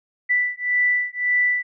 sine beating tone pair, 1975.5 / 1977.3 Hz, B6 / B6, 0 / +2 cents, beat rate 1.8 Hz, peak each -21 dBFS, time 0.29-1.63 s, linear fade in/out 20 ms, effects none

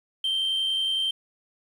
sine tone with amplitude modulation, 3136 Hz, G7, in tune, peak -19 dBFS, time 0.24-1.11 s, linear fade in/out 5 ms, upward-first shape sine, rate 90.8 Hz, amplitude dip 40%, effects tanh soft clip ceiling -21 dBFS + 9-bit

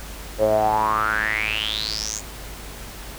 sawtooth tone with band-pass filter sweep, 107.7 Hz, A2, 37 cents flat, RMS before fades -22 dBFS, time 0.38-2.22 s, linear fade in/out 50 ms, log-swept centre 510 to 7200 Hz, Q 9.3, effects added 50 Hz sine -37 dBFS peak until 3.18 s + pink hiss -38 dBFS RMS until 3.18 s

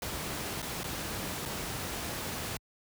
pink noise with dropouts, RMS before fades -36 dBFS, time 0.02-2.57 s, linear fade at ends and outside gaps 2 ms, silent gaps 0.619-0.626 / 0.834-0.841 / 1.454-1.458 s, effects high-pass 60 Hz 12 dB/octave

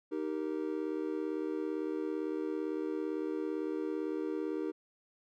triangle chord, Eb major, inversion none, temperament just, 311.1 / 388.9 / 466.7 Hz, Eb4 / G4 / Bb4, 0 / -14 / +2 cents, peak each -34 / -36 / -38 dBFS, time 0.11-4.72 s, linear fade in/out 20 ms, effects none

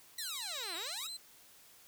35% pulse tone with vibrato, 3951 Hz, B7, in tune, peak -40 dBFS, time 0.18-1.17 s, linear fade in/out 5 ms, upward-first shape square, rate 4.4 Hz, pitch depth 58 cents each way
5% pulse exponential two-way sweep, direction down then up, 1991 to 317.8 to 1385 Hz, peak -30 dBFS, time 0.18-1.07 s, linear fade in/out 5 ms, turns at 0.75 s
effects white hiss -60 dBFS RMS until 1.87 s

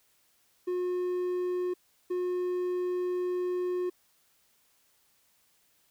triangle tone bursts at uneven times, 360 Hz, F#4, 47 cents flat, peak -26 dBFS, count 2, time 0.67-1.74 / 2.1-3.9 s, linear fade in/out 10 ms, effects white hiss -68 dBFS RMS until 5.9 s

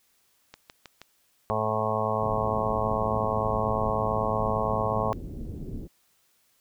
click train, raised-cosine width 0.2 ms, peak -25 dBFS, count 4, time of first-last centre 0.54-1.016 s, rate 6.3 Hz
harmonic tone, 108.8 Hz, A2, 19 cents flat, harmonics 1 / 2 / 4 / 5 / 6 / 7 / 8 / 9 / 10, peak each -33 / -35 / -33 / -32 / -31 / -34 / -34 / -35 / -31 dBFS, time 1.5-5.13 s, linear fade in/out 0 ms
pink low-pass noise, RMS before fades -36 dBFS, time 2.21-5.88 s, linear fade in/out 20 ms, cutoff 370 Hz, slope 24 dB/octave
effects white hiss -67 dBFS RMS until 6.6 s

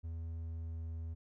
triangle tone with pitch glide, 82.2 to 81.73 Hz, E2 to E2, -4 to -14 cents, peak -37 dBFS, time 0.03-1.15 s, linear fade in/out 20 ms, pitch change -10 cents, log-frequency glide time 0.33-0.73 s, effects none

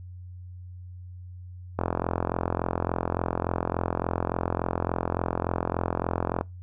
click train, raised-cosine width 1 ms, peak -11 dBFS, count 202, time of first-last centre 1.79-6.411 s, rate 43.5 Hz, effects noise-tail reverb RT60 0.2 s tail -24 dB re dry + added 90 Hz sine -39 dBFS peak until 6.62 s

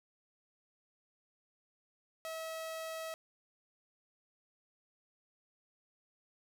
sawtooth tone, 645 Hz, E5, 38 cents flat, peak -36 dBFS, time 2.25-3.14 s, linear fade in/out 0 ms, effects none

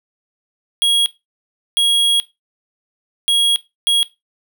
square tone bursts at uneven times, 3300 Hz, G#7, 12 cents flat, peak -12 dBFS, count 4, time 0.82-1.06 / 1.77-2.2 / 3.28-3.56 / 3.87-4.03 s, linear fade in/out 0 ms, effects noise-tail reverb RT60 0.2 s tail -18 dB re dry

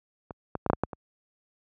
clicks, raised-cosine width 1 ms, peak -23 / -16 / -13 / -6 / -8 / -10 / -22 dBFS, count 7, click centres 0.308 / 0.553 / 0.663 / 0.7 / 0.733 / 0.836 / 0.932 s, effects high-pass 60 Hz 12 dB/octave

